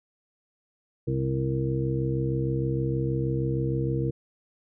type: harmonic tone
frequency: 66.4 Hz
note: C2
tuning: 26 cents sharp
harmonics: 1 / 2 / 3 / 4 / 5 / 7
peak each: -37 / -26 / -38 / -37 / -31 / -32 dBFS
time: 1.07-4.11 s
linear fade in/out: 10 ms
effects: none